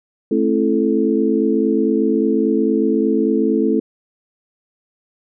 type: tone cluster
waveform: sine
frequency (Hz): 219.6 / 268.2 / 333.1 / 436.8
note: A3 / C4 / E4 / A4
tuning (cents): -3 / +43 / +18 / -13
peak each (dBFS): -19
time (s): 0.31-3.8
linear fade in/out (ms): 5
effects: none